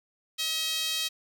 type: tone with high-pass filter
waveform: sawtooth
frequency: 638 Hz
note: D#5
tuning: 43 cents sharp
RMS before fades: -30 dBFS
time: 0.38-1.09 s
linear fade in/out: 20 ms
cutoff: 3500 Hz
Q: 2.3
effects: none